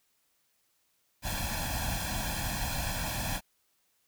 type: noise with comb filter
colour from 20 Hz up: pink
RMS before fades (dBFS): -33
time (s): 1.22-3.41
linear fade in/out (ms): 50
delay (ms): 1.2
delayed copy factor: +0.95
effects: white hiss -73 dBFS RMS until 4.07 s